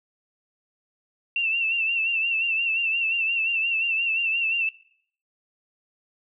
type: tone with vibrato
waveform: sine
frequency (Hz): 2700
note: E7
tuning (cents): +41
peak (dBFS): -21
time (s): 1.36-4.69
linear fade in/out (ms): 2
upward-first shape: sine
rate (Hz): 5.7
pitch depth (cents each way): 57
effects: noise-tail reverb RT60 0.6 s tail -20 dB re dry